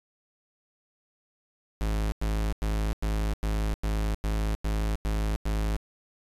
45% pulse tone bursts, 53 Hz, G#1, 36 cents sharp, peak -25 dBFS, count 10, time 1.81-5.765 s, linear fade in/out 0 ms, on 310 ms, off 95 ms, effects resampled to 32000 Hz

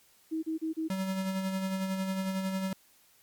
sine tone bursts, 319.5 Hz, D#4, 46 cents sharp, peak -29 dBFS, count 4, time 0.31-0.886 s, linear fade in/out 20 ms, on 120 ms, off 32 ms
square tone with tremolo, 190.4 Hz, F#3, 50 cents sharp, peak -29 dBFS, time 0.9-2.73 s, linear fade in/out 2 ms, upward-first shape sine, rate 11 Hz, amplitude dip 40%
effects white hiss -63 dBFS RMS until 3.22 s + MP3 96 kbps

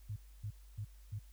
sine tone bursts, 104 Hz, G#2, 3 cents sharp, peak -38 dBFS, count 4, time 0.09-1.192 s, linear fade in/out 10 ms, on 73 ms, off 270 ms, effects added 50 Hz sine -54 dBFS peak until 1.32 s + white hiss -69 dBFS RMS until 1.32 s

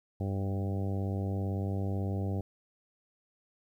harmonic tone with a mistuned harmonic, 97.9 Hz, G2, 2 cents flat, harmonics 1 / 2 / 3 / 4 / 5 / 6 / 7 / 8, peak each -31 / -37 / -41 / -43 / -45 / -47 / -48 / -49 dBFS, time 0.2-2.41 s, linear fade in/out 5 ms, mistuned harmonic 1, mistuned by -22 cents, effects 11-bit

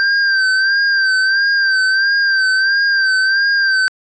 square tone with vibrato, 1573 Hz, G6, 6 cents sharp, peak -12 dBFS, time 0-3.88 s, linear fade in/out 0 ms, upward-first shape sine, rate 1.5 Hz, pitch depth 51 cents each way, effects resampled to 16000 Hz

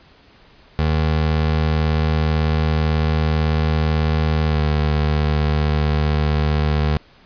25% pulse tone with pitch glide, 78.1 to 75.53 Hz, D#2 to D2, +7 to +49 cents, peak -12 dBFS, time 0.79-6.97 s, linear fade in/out 0 ms, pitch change -58 cents, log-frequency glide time 4.47-4.62 s, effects pink hiss -50 dBFS RMS until 7.25 s + resampled to 11025 Hz

